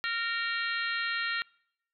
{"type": "harmonic tone with a mistuned harmonic", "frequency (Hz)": 462.4, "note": "A#4", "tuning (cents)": -14, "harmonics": [3, 4, 5, 6, 7, 8, 9], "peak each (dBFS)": [-34, -33, -39, -39, -41, -44, -39], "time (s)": [0.04, 1.42], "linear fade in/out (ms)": 0, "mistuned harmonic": 8, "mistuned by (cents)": 19, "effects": ["noise-tail reverb RT60 0.7 s tail -25 dB re dry"]}